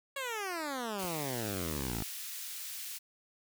10% pulse exponential sweep, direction down, 564 to 51.91 Hz, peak -27 dBFS, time 0.16-2.03 s, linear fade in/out 5 ms
white high-pass noise, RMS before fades -42 dBFS, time 0.98-2.99 s, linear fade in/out 20 ms, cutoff 2100 Hz, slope 12 dB/octave
clicks, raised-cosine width 2 ms, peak -36 dBFS, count 2, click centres 1.038 / 1.05 s
effects none

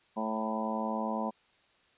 harmonic tone with a mistuned harmonic, 110 Hz, A2, in tune, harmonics 2 / 3 / 4 / 5 / 6 / 7 / 8 / 9, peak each -34 / -44 / -44 / -39 / -40 / -39 / -40 / -38 dBFS, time 0.16-1.31 s, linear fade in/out 20 ms, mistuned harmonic 8, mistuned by +37 cents, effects white hiss -66 dBFS RMS until 1.97 s + resampled to 8000 Hz

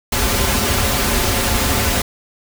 pink noise with comb filter, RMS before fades -17 dBFS, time 0.12-2.02 s, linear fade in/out 5 ms, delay 6.3 ms, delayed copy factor -0.75, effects none

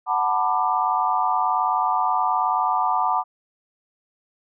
sine chord, B minor seventh, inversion second, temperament just, 740.8 / 889 / 987.8 / 1185.3 Hz, F#5 / A5 / B5 / D6, +2 / +18 / 0 / +16 cents, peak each -24 dBFS, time 0.06-3.24 s, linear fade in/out 50 ms, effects none

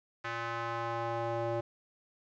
square tone with band-pass filter sweep, 116.54 Hz, A#2, in tune, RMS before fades -35 dBFS, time 0.24-1.61 s, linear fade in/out 10 ms, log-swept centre 1600 to 560 Hz, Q 1.6, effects resampled to 16000 Hz + 11-bit

